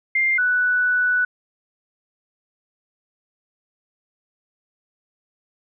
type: tone pair in turn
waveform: sine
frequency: 2105 / 1483.7 Hz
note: C7 / F#6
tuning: +10 / +4 cents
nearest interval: tritone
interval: 606 cents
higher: first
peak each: -16 dBFS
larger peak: neither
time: 0.15-0.38 / 0.38-1.25 s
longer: second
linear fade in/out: 5 ms
effects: none